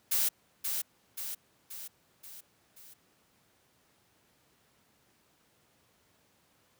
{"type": "noise with echo", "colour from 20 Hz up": "blue", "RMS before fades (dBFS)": -28, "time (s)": [0.11, 0.29], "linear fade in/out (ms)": 10, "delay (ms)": 530, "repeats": 5, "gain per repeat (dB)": -5, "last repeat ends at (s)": 2.94, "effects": ["pink hiss -68 dBFS RMS until 6.79 s", "high-pass 100 Hz 12 dB/octave"]}